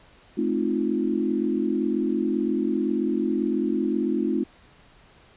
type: chord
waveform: sine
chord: F dominant seventh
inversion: first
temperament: equal with one note detuned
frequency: 216 / 261.6 / 311.1 / 349.2 Hz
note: A3 / C4 / Eb4 / F4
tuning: -32 / 0 / 0 / 0 cents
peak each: -27 dBFS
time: 0.37-4.44 s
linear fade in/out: 10 ms
effects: pink hiss -54 dBFS RMS until 5.36 s + resampled to 8000 Hz